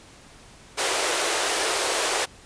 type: high-pass noise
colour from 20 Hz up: pink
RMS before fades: -24 dBFS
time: 0.77-2.26 s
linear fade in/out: 20 ms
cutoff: 350 Hz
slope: 48 dB/octave
effects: pink hiss -49 dBFS RMS until 2.45 s + resampled to 22050 Hz